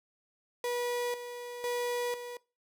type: tone with tremolo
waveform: 35% pulse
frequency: 485.5 Hz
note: B4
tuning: 30 cents flat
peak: -29 dBFS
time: 0.64-2.37 s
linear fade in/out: 2 ms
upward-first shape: square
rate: 1 Hz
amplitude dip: 65%
effects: noise-tail reverb RT60 0.3 s tail -22 dB re dry